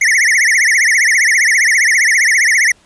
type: tone with vibrato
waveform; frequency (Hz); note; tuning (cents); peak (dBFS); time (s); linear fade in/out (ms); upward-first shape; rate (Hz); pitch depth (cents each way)
square; 1975.5; B6; 0; -9; 0.01-2.72; 5; triangle; 15; 240
effects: pink hiss -50 dBFS RMS until 2.85 s + resampled to 22050 Hz